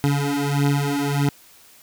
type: beating tone pair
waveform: 25% pulse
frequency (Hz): 141.4 / 143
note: C#3 / D3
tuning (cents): +35 / -46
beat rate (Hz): 1.6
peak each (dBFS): -18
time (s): 0.04-1.29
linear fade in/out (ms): 0
effects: white hiss -50 dBFS RMS until 1.82 s